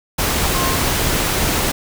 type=tone in noise; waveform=sine; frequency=1063 Hz; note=C6; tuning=27 cents sharp; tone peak=-23 dBFS; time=0.54-0.76 s; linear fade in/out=10 ms; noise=pink; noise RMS=-18 dBFS; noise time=0.18-1.72 s; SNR=-8 dB; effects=none